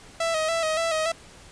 sawtooth tone with vibrato, 646 Hz, E5, 35 cents flat, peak -19 dBFS, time 0.2-1.12 s, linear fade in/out 5 ms, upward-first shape square, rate 3.5 Hz, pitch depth 45 cents each way, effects pink hiss -48 dBFS RMS until 1.51 s + resampled to 22050 Hz

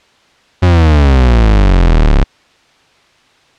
40% pulse exponential sweep, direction down, 92.1 to 33.45 Hz, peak -4 dBFS, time 0.62-2.24 s, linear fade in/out 10 ms, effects white hiss -49 dBFS RMS until 3.58 s + low-pass 4000 Hz 12 dB/octave

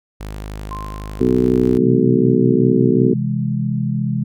sawtooth tone, 51.91 Hz, G#1, in tune, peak -23 dBFS, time 0.2-1.78 s, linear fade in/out 10 ms
sine tone with exponential decay, 1046.5 Hz, C6, in tune, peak -25 dBFS, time 0.71-1.68 s, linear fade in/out 5 ms, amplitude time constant 210 ms
harmonic tone, 62.7 Hz, B1, 27 cents sharp, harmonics 2 / 3 / 4 / 5 / 6 / 7, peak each -23 / -23 / -16 / -21 / -17 / -21 dBFS, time 1.2-3.14 s, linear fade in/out 10 ms
sine chord, C augmented, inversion none, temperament equal, 130.81 / 164.81 / 207.7 Hz, C3 / E3 / G#3, 0 / 0 / 0 cents, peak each -20 / -23 / -21 dBFS, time 1.78-4.24 s, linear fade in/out 10 ms
effects none

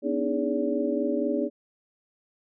sine tone cluster, 246.3 / 287.1 / 311.2 / 413.4 / 571 Hz, B3 / D4 / D#4 / G#4 / D5, -5 / -39 / 0 / -8 / -49 cents, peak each -30 dBFS, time 0.02-1.5 s, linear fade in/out 50 ms, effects none

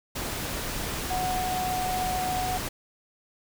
sine tone in noise, 737 Hz, F#5, 7 cents flat, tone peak -27 dBFS, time 1.1-2.58 s, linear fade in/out 10 ms, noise pink, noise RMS -32 dBFS, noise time 0.15-2.69 s, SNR +2 dB, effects none

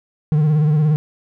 triangle tone with vibrato, 151.9 Hz, D#3, 41 cents flat, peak -10 dBFS, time 0.32-0.96 s, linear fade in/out 0 ms, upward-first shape sine, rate 17 Hz, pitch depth 60 cents each way, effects none

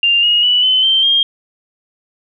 sine tone with pitch steps, 2794 / 2874 / 2957 / 3042 / 3129 / 3219 Hz, F7 / F7 / F#7 / F#7 / G7 / G7, 0 / +49 / -2 / +47 / -4 / +45 cents, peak -9 dBFS, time 0.03-1.23 s, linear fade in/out 2 ms, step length 200 ms, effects none

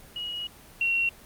sine tone pair in turn, 2900 / 2737 Hz, F#7 / F7, -35 / -36 cents, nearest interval minor second, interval 101 cents, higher first, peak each -31 / -22 dBFS, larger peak second, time 0.16-0.47 / 0.81-1.09 s, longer first, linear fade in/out 2 ms, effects pink hiss -50 dBFS RMS until 1.25 s + Opus 24 kbps

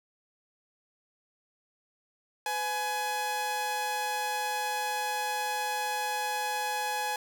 sawtooth tone pair together, 502.1 / 840 Hz, B4 / G#5, +29 / +19 cents, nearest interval major sixth, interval 890 cents, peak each -35 / -26 dBFS, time 2.46-7.16 s, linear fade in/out 2 ms, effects none

